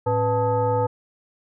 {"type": "tone with frequency modulation", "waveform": "sine", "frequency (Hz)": 493.9, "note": "B4", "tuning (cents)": 0, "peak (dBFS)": -18, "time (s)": [0.06, 0.87], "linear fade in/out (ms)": 10, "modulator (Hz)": 384, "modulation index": 1.2, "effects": []}